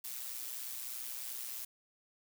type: noise with amplitude modulation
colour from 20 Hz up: blue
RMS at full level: -40 dBFS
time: 0.04-1.65 s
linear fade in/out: 5 ms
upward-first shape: sine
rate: 123 Hz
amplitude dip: 55%
effects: none